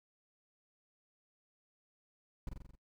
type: noise with echo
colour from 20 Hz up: brown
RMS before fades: -38 dBFS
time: 2.47-2.49 s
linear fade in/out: 2 ms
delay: 44 ms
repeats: 6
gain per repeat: -3 dB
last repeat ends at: 2.754 s
effects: noise-tail reverb RT60 0.1 s tail -26 dB re dry